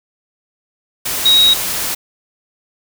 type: tone in noise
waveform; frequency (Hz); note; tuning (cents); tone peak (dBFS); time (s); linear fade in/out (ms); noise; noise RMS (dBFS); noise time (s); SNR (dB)
sine; 3805; A#7; +35; -7; 1.25-1.54; 10; white; -20; 1.05-1.95; +10
effects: none